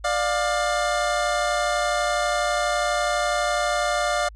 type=tone pair together; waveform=25% pulse; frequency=593 / 705.2 Hz; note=D5 / F5; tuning=+17 / +17 cents; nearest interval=minor third; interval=300 cents; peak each=-20 dBFS; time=0.04-4.29 s; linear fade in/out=10 ms; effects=added 52 Hz sine -40 dBFS peak until 4.35 s + resampled to 22050 Hz